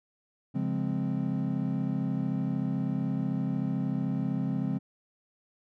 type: chord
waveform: triangle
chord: Db major seventh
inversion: none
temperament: equal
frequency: 138.59 / 174.61 / 207.7 / 261.6 Hz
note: Db3 / F3 / Ab3 / C4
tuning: 0 / 0 / 0 / 0 cents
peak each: -31 dBFS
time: 0.54-4.79 s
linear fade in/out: 20 ms
effects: none